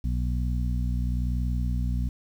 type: harmonic tone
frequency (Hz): 61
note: B1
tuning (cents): -21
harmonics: 1 / 2 / 3 / 4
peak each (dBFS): -25 / -31 / -35 / -37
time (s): 0.04-2.09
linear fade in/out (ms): 5
effects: 9-bit